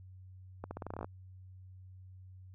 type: accelerating click train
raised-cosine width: 1 ms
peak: -26 dBFS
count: 12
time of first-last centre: 0.64-1.045 s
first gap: 70 ms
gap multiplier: 0.86
effects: added 93 Hz sine -50 dBFS peak until 2.54 s